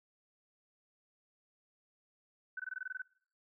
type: tone bursts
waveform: sine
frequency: 1512 Hz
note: F#6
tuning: 37 cents sharp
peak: -37 dBFS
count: 10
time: 2.57-3.02 s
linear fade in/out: 5 ms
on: 27 ms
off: 20 ms
effects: noise-tail reverb RT60 0.6 s tail -23 dB re dry